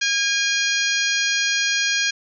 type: harmonic tone with a mistuned harmonic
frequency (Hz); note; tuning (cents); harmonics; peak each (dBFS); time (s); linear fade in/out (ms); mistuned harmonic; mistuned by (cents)
815; G#5; -33; 2 / 3 / 4 / 5 / 6 / 7 / 8; -23 / -25 / -26 / -27 / -28 / -28 / -29; 0.01-2.11; 10; 5; +48
effects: none